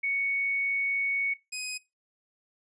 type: tone pair in turn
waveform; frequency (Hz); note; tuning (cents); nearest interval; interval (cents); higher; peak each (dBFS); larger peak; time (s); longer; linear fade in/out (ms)
sine / 15% pulse; 2224 / 2510; C#7 / D#7; +5 / +15; major second; 210; second; -26; neither; 0.03-1.34 / 1.52-1.78; first; 10
effects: noise-tail reverb RT60 0.2 s tail -17 dB re dry + resampled to 22050 Hz